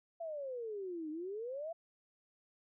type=exponential two-way sweep; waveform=sine; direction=down then up; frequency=684 to 300.8 to 684 Hz; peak=-39 dBFS; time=0.2-1.73 s; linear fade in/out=10 ms; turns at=1.1 s; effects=none